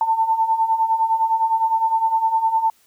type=beating tone pair; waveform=sine; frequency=888 / 897.8 Hz; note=A5 / A5; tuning=+16 / +35 cents; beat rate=9.8 Hz; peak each=-22 / -17 dBFS; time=0.01-2.7 s; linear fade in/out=2 ms; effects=white hiss -58 dBFS RMS until 2.86 s